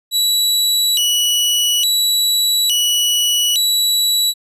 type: tone with vibrato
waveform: sawtooth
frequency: 3396 Hz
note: G#7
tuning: 38 cents sharp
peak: -10 dBFS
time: 0.11-4.34 s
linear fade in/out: 50 ms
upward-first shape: square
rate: 0.58 Hz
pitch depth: 250 cents each way
effects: resampled to 32000 Hz